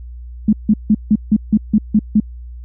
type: tone bursts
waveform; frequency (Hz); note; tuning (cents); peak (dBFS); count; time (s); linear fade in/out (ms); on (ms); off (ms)
sine; 212.8; G#3; +42; -7; 9; 0.48-2.201; 5; 49; 160
effects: added 60 Hz sine -29 dBFS peak until 2.64 s